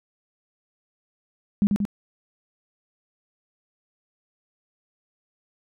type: tone with echo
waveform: sine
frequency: 203.5 Hz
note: G#3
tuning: 35 cents flat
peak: -15 dBFS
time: 1.62-1.67 s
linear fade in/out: 0 ms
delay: 91 ms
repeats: 2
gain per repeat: -3 dB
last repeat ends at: 1.852 s
effects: none